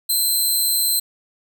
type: tone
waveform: 10% pulse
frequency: 4095 Hz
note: C8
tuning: 38 cents flat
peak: -10 dBFS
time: 0.09-1 s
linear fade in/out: 10 ms
effects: none